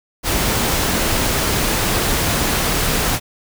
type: noise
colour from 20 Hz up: pink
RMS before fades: -18 dBFS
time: 0.23-3.2 s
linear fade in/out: 50 ms
effects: none

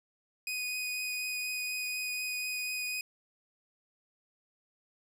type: tone with vibrato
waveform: sawtooth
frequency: 2489 Hz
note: D#7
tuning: in tune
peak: -30 dBFS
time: 0.47-3.01 s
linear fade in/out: 2 ms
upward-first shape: triangle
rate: 4.1 Hz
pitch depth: 10 cents each way
effects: none

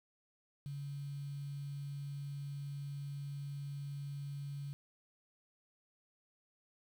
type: tone with quantisation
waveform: sine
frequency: 141.6 Hz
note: C#3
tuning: 37 cents sharp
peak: -40 dBFS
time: 0.66-4.73 s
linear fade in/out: 0 ms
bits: 10
effects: none

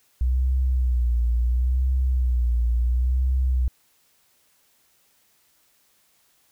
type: tone with vibrato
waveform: sine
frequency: 61.7 Hz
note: B1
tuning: 1 cent flat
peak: -18 dBFS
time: 0.21-3.68 s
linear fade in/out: 0 ms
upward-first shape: sine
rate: 0.72 Hz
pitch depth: 82 cents each way
effects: white hiss -63 dBFS RMS until 6.51 s

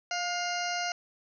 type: harmonic tone with a mistuned harmonic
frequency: 703 Hz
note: F5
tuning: 11 cents sharp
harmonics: 1 / 2 / 3 / 4 / 6 / 7 / 8 / 9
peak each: -33 / -36 / -38 / -39 / -41 / -41 / -42 / -43 dBFS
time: 0.11-0.92 s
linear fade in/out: 2 ms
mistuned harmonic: 2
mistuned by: +32 cents
effects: none

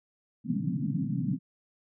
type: band-pass noise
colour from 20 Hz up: pink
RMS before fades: -30 dBFS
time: 0.44-1.39 s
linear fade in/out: 50 ms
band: 120 to 280 Hz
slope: 96 dB/octave
effects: none

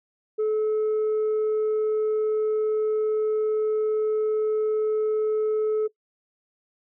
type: tone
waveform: sine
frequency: 431.2 Hz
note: A4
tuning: 35 cents flat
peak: -18 dBFS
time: 0.38-5.88 s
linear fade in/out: 20 ms
effects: noise-tail reverb RT60 0.1 s tail -21 dB re dry + tanh soft clip ceiling -20 dBFS

